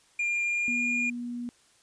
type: tone with pitch glide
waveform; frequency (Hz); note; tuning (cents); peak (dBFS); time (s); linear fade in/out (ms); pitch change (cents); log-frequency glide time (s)
triangle; 2402 to 2422; D7 to D#7; +38 to -47; -24; 0.19-1.1; 5; +15; 0.43-0.82
type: tone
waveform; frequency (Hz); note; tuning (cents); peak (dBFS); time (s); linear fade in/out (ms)
sine; 241.2; B3; -41; -32; 0.68-1.49; 0
effects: white hiss -62 dBFS RMS until 1.82 s + resampled to 22050 Hz